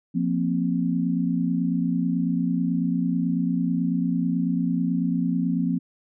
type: chord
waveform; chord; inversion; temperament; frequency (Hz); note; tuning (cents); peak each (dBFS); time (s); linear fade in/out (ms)
sine; F suspended fourth; none; just; 174.61 / 232.8 / 261.9; F3 / Bb3 / C4; 0 / -2 / +2; -24 / -27 / -25; 0.14-5.79; 20
effects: none